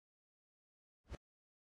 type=noise with exponential growth; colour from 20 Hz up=brown; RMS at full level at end=-39 dBFS; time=1.04-1.15 s; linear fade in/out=1 ms; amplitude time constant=22 ms; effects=low-pass 8000 Hz 12 dB/octave + AAC 48 kbps